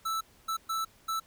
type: tone bursts at uneven times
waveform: square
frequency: 1318.5 Hz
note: E6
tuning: in tune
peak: -30 dBFS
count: 4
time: 0.05-0.21 / 0.48-0.57 / 0.69-0.85 / 1.08-1.2 s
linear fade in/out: 10 ms
effects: pink hiss -61 dBFS RMS until 1.26 s